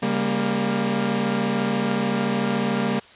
sawtooth chord, G diminished, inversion second, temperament equal with one note detuned, 138.59 / 199.31 / 233.1 Hz, Db3 / G3 / Bb3, 0 / +29 / 0 cents, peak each -26 / -20 / -20 dBFS, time 0.02-3 s, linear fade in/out 10 ms, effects white hiss -48 dBFS RMS until 3.15 s + resampled to 8000 Hz

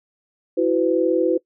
sine chord, E suspended second, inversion none, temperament equal with one note detuned, 329.6 / 370 / 504.3 Hz, E4 / F#4 / B4, 0 / 0 / +36 cents, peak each -20 dBFS, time 0.57-1.38 s, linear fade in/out 10 ms, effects noise-tail reverb RT60 0.1 s tail -22 dB re dry

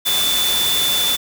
sine tone in noise, 3509 Hz, A7, 5 cents flat, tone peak -17 dBFS, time 0.05-1.17 s, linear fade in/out 20 ms, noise white, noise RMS -21 dBFS, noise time 0.05-1.17 s, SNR +1 dB, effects none

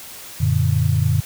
sine chord, Gb augmented, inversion none, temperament equal, 92.5 / 116.54 / 146.83 Hz, Gb2 / Bb2 / D3, 0 / 0 / 0 cents, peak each -19 dBFS, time 0.4-1.21 s, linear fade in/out 10 ms, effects white hiss -37 dBFS RMS until 1.25 s

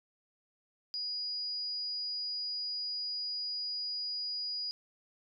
sine tone, 4900 Hz, D#8, 27 cents flat, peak -34 dBFS, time 0.94-4.71 s, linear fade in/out 0 ms, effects none

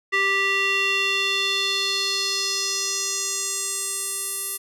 square tone with band-pass filter sweep, 392 Hz, G4, in tune, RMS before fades -24 dBFS, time 0.12-4.58 s, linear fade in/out 20 ms, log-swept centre 2100 to 11000 Hz, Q 2.9, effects none

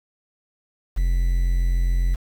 triangle tone with quantisation, 43.65 Hz, F1, in tune, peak -15 dBFS, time 0.96-2.16 s, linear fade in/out 20 ms, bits 7, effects none

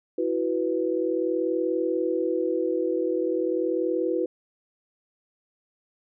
sine chord, E suspended second, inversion none, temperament equal, 329.6 / 370 / 493.9 Hz, E4 / F#4 / B4, 0 / 0 / 0 cents, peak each -27 dBFS, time 0.18-4.26 s, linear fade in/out 5 ms, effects none

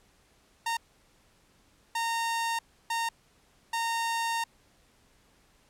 sawtooth tone bursts at uneven times, 920 Hz, A#5, 23 cents flat, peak -24 dBFS, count 4, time 0.66-0.77 / 1.95-2.59 / 2.9-3.09 / 3.73-4.44 s, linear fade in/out 5 ms, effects pink hiss -64 dBFS RMS until 5.69 s + low-pass 11000 Hz 12 dB/octave

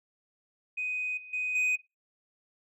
sine tone with level steps, 2500 Hz, D#7, 8 cents sharp, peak -30 / -45 / -29 / -22 dBFS, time 0.77-1.76 s, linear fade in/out 10 ms, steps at 1.17 / 1.33 / 1.55 s, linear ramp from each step 5 ms, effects noise-tail reverb RT60 0.2 s tail -17 dB re dry + tanh soft clip ceiling -24 dBFS

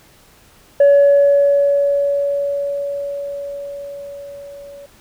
sine tone with level ramp, 566 Hz, C#5, 36 cents sharp, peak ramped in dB -4 to -34 dBFS, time 0.8-4.86 s, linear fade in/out 5 ms, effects tanh soft clip ceiling -5 dBFS + pink hiss -49 dBFS RMS until 5 s

